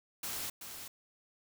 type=noise with echo; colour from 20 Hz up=white; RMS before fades=-39 dBFS; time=0.23-0.5 s; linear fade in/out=5 ms; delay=380 ms; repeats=1; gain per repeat=-7 dB; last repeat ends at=0.88 s; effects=none